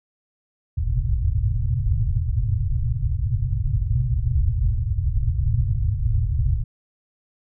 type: low-pass noise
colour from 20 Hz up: white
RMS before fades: -21 dBFS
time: 0.77-6.64 s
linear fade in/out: 10 ms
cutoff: 130 Hz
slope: 96 dB/octave
effects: none

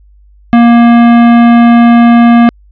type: tone with hard clipping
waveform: sine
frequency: 235.6 Hz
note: A#3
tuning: 19 cents sharp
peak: -3 dBFS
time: 0.53-2.49 s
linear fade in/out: 0 ms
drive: 16 dB
effects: added 50 Hz sine -38 dBFS peak until 2.71 s + resampled to 11025 Hz

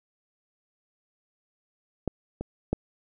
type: clicks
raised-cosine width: 2 ms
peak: -13 / -19 / -11 dBFS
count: 3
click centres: 2.077 / 2.41 / 2.73 s
effects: none

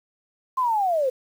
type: linear sweep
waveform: sine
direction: down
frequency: 1061 to 493.9 Hz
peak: -19 dBFS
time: 0.57-1.1 s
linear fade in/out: 10 ms
effects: 8-bit

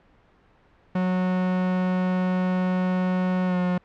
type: tone with pitch glide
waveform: 45% pulse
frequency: 183.5 to 179.93 Hz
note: F#3 to F#3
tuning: -14 to -48 cents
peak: -21 dBFS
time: 0.95-3.78 s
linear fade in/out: 5 ms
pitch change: -34 cents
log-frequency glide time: 3.46-3.57 s
effects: pink hiss -58 dBFS RMS until 3.84 s + low-pass 2000 Hz 12 dB/octave

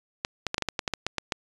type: clicks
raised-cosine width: 0.2 ms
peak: -9 dBFS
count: 12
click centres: 0.249 / 0.467 / 0.544 / 0.581 / 0.623 / 0.687 / 0.792 / 0.878 / 0.937 / 1.066 / 1.183 / 1.322 s
effects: resampled to 22050 Hz

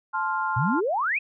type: chord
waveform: sine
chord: F major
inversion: first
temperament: just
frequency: 873.1 / 1047.7 / 1396.9 Hz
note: A5 / C6 / F6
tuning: -14 / +2 / 0 cents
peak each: -28 dBFS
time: 0.13-0.81 s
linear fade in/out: 20 ms
type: exponential sweep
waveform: sine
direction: up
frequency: 110 to 2637 Hz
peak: -22 dBFS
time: 0.56-1.19 s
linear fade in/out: 10 ms
effects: none

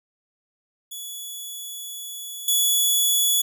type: tone with level steps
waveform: 10% pulse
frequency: 3408 Hz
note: G#7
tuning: 44 cents sharp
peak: -25 / -10 dBFS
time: 0.91-3.42 s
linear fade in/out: 10 ms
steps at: 2.48 s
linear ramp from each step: 2 ms
effects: none

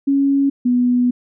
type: tone pair in turn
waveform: sine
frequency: 277.2 / 246.2 Hz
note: C#4 / B3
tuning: 0 / -5 cents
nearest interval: major second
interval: 205 cents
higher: first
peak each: -12 dBFS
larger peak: neither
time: 0.07-0.5 / 0.65-1.11 s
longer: second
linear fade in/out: 10 ms
effects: none

